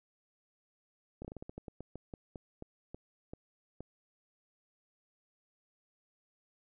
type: slowing click train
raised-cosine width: 2 ms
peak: -30 dBFS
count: 17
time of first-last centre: 1.22-3.806 s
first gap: 27 ms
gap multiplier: 1.21
effects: none